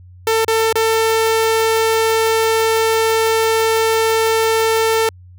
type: tone with dropouts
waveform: sawtooth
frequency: 447 Hz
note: A4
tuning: 27 cents sharp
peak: -9 dBFS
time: 0.27-5.09 s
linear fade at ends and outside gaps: 2 ms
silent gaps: 0.447-0.48 / 0.727-0.755 s
effects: added 90 Hz sine -38 dBFS peak until 5.38 s